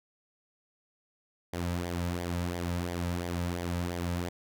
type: tone with flanger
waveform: sawtooth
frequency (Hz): 87.31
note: F2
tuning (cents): 0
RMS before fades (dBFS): -33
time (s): 1.53-4.29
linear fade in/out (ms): 5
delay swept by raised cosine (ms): 0.73 to 2.83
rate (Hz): 2.9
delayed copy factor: -0.6
effects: none